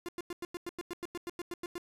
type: tone bursts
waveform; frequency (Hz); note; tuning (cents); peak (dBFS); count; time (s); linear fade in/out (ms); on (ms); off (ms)
45% pulse; 349.2; F4; 0; -36; 15; 0.06-1.78; 0; 26; 95
effects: resampled to 32000 Hz + 11-bit